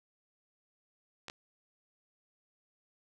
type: clicks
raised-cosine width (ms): 0.2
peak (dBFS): -26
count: 2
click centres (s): 1.283 / 1.299
effects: none